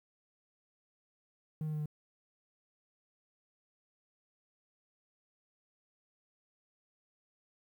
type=tone with pitch steps; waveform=triangle; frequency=155.56 / 153.86 / 152.18 / 150.52 Hz; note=D#3 / D#3 / D#3 / D3; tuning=0 / -19 / -38 / +43 cents; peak=-31 dBFS; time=1.61-1.858 s; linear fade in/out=2 ms; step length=62 ms; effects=tanh soft clip ceiling -27 dBFS + 11-bit